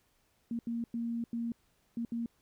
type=tone bursts at uneven times; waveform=sine; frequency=233.1 Hz; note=A#3; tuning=in tune; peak=-32 dBFS; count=6; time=0.51-0.59 / 0.67-0.84 / 0.94-1.24 / 1.33-1.52 / 1.97-2.05 / 2.12-2.26 s; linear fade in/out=2 ms; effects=pink hiss -72 dBFS RMS until 2.41 s